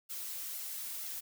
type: noise with flanger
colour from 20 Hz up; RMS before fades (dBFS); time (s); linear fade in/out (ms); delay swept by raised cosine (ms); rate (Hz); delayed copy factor
blue; -41; 0.09-1.21; 20; 1.4 to 4; 2.1; +0.5
effects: none